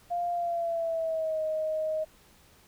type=tone with pitch glide; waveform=sine; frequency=698.5 to 625.9 Hz; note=F5 to D#5; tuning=0 to +10 cents; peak=-27 dBFS; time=0.1-2.05 s; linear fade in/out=20 ms; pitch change=-190 cents; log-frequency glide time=0.33-1.42 s; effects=pink hiss -59 dBFS RMS until 2.67 s